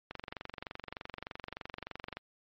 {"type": "click train", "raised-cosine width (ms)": 0.3, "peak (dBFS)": -23, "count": 49, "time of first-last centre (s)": [0.11, 2.17], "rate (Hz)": 23.3, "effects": ["low-pass 4000 Hz 12 dB/octave", "MP3 32 kbps"]}